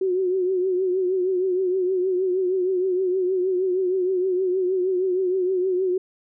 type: tone with vibrato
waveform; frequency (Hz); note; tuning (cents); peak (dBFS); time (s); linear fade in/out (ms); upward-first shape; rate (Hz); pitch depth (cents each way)
sine; 370.2; F#4; +1; -19; 0.01-5.98; 5; triangle; 6.4; 74
effects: none